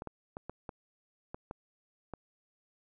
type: clicks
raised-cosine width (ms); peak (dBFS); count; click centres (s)
1; -26; 8; 0.021 / 0.073 / 0.369 / 0.496 / 0.692 / 1.345 / 1.511 / 2.137
effects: none